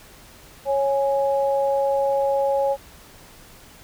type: tone pair together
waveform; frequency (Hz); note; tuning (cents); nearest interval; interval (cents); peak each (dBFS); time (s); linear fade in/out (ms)
sine; 551.3 / 830.6; C#5 / G#5; -10 / 0; perfect fifth; 710; -19 / -24; 0.65-2.77; 50
effects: pink hiss -47 dBFS RMS until 3.83 s